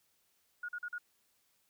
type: tone bursts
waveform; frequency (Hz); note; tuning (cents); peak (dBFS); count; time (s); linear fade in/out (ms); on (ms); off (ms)
sine; 1442; F#6; -45; -37; 4; 0.63-0.983; 5; 56; 43
effects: white hiss -74 dBFS RMS until 1.69 s